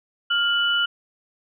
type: tone pair together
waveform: sine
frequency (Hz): 1404.2 / 2966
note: F6 / F#7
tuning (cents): +9 / +4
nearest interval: octave + minor second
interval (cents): 1295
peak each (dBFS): -21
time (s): 0.3-0.86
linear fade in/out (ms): 10
effects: none